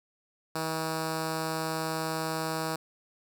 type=tone with notch filter; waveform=5% pulse; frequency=160 Hz; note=D#3; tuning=49 cents sharp; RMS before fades=-32 dBFS; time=0.55-2.76 s; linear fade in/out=5 ms; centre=2000 Hz; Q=1.6; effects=none